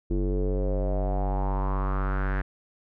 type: tone with low-pass filter sweep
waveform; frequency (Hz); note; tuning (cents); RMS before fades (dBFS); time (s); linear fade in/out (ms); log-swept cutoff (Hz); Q
square; 48; G1; -36; -26; 0.1-2.42; 10; 350 to 1700; 4.7
effects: none